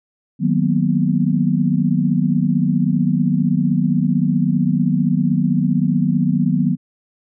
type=chord; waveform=sine; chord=B major seventh; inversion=first; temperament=equal with one note detuned; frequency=155.56 / 185 / 233.1 / 248.7 Hz; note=D#3 / F#3 / A#3 / B3; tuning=0 / 0 / 0 / +12 cents; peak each=-19 / -18 / -21 / -20 dBFS; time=0.39-6.77 s; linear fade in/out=50 ms; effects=none